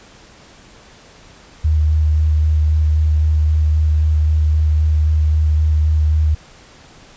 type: tone with vibrato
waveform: sine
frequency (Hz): 77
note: D#2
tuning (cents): -17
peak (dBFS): -11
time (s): 1.64-6.35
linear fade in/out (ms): 10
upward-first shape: square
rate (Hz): 3.8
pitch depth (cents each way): 11
effects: pink hiss -44 dBFS RMS until 7.16 s + resampled to 16000 Hz